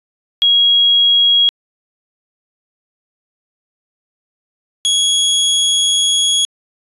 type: tone pair in turn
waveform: sine / sawtooth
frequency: 3300 / 3333 Hz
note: G#7 / G#7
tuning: -12 / +5 cents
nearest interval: unison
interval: 17 cents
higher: second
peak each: -8 dBFS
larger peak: neither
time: 0.42-1.49 / 4.85-6.45 s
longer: second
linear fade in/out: 0 ms
effects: resampled to 24000 Hz